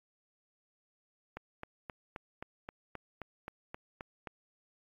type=click train; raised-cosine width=0.5 ms; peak=-26 dBFS; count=12; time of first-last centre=1.37-4.272 s; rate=3.79 Hz; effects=AAC 64 kbps